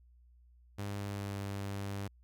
sawtooth tone with pitch glide, 101 to 99.55 Hz, G#2 to G2, -48 to +27 cents, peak -33 dBFS, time 0.78-2.08 s, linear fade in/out 10 ms, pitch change -25 cents, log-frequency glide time 0.96-1.38 s, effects added 60 Hz sine -59 dBFS peak until 2.23 s

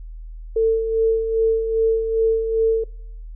sine tone with tremolo, 448.2 Hz, A4, 32 cents sharp, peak -13 dBFS, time 0.56-2.84 s, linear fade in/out 5 ms, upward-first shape sine, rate 2.5 Hz, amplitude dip 55%, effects noise-tail reverb RT60 0.6 s tail -21 dB re dry + added 40 Hz sine -32 dBFS peak until 3.35 s

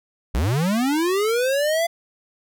square linear sweep, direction up, 48.63 to 687 Hz, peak -19 dBFS, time 0.34-1.87 s, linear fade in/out 10 ms, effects none

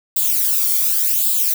violet noise with flanger, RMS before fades -17 dBFS, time 0.16-1.54 s, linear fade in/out 5 ms, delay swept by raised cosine 0.25 to 0.91 ms, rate 0.89 Hz, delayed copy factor +0.75, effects none

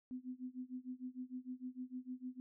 sine tone with tremolo, 253.5 Hz, B3, 45 cents sharp, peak -40 dBFS, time 0.11-2.4 s, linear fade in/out 0 ms, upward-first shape sine, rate 6.6 Hz, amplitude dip 95%, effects none

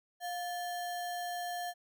sine tone with sample-and-hold, 707 Hz, F5, 21 cents sharp, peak -35 dBFS, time 0.2-1.74 s, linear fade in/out 50 ms, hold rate 2450 Hz, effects none

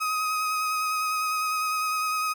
35% pulse tone with vibrato, 1259 Hz, D#6, 20 cents sharp, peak -23 dBFS, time 0-2.34 s, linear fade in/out 20 ms, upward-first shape sine, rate 9.9 Hz, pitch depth 17 cents each way, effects none

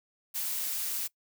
blue noise, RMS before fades -33 dBFS, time 0.34-1.08 s, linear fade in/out 20 ms, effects noise-tail reverb RT60 0.1 s tail -22 dB re dry

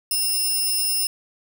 5% pulse tone pair together, 2755 / 5201 Hz, F7 / E8, -24 / -24 cents, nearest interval major seventh, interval 1100 cents, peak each -20 / -15 dBFS, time 0.11-1.07 s, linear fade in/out 2 ms, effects none

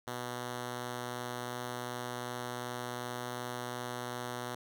5% pulse tone, 122.7 Hz, B2, 11 cents flat, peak -26 dBFS, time 0.07-4.55 s, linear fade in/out 5 ms, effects none

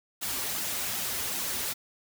white noise with flanger, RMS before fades -32 dBFS, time 0.21-1.74 s, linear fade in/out 20 ms, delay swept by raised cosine 1.7 to 6.6 ms, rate 2.6 Hz, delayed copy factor -1, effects none

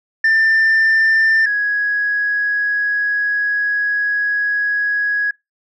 sine tone pair in turn, 1787 / 1665.4 Hz, A6 / G#6, +26 / +4 cents, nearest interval minor second, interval 122 cents, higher first, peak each -8 / -14 dBFS, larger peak first, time 0.24-1.46 / 1.46-5.31 s, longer second, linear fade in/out 5 ms, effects noise-tail reverb RT60 0.2 s tail -24 dB re dry + tanh soft clip ceiling -9 dBFS

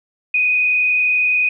sine tone with frequency modulation, 2489 Hz, D#7, in tune, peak -13 dBFS, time 0.34-1.49 s, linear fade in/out 5 ms, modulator 31.4 Hz, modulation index 1.1, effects none

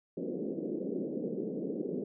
white band-pass noise, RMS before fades -36 dBFS, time 0.17-2.04 s, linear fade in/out 5 ms, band 170 to 480 Hz, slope 48 dB/octave, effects none

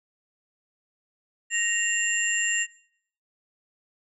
sine tone cluster, 1871 / 2772 / 7300 Hz, A#6 / F7 / A#8, +6 / -14 / -37 cents, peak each -27 dBFS, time 1.5-2.67 s, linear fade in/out 50 ms, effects noise-tail reverb RT60 0.6 s tail -19 dB re dry

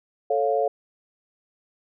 sine chord, A augmented, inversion none, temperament equal with one note detuned, 440 / 554.4 / 701.3 Hz, A4 / C#5 / E#5, 0 / 0 / +7 cents, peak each -24 dBFS, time 0.3-0.68 s, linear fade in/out 5 ms, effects none

